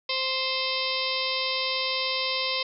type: harmonic tone with a mistuned harmonic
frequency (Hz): 523.3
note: C5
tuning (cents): 0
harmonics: 1 / 2 / 4 / 5 / 6 / 7 / 8 / 9 / 10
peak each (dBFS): -34 / -34 / -34 / -34 / -34 / -34 / -34 / -34 / -34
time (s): 0.09-2.63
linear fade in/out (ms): 5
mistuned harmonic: 8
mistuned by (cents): -53
effects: none